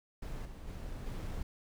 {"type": "noise with level steps", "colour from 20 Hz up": "brown", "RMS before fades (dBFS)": [-40, -46, -42, -39], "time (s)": [0.22, 1.43], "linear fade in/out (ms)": 5, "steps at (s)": [0.45, 0.67, 1.06], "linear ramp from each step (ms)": 5, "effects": []}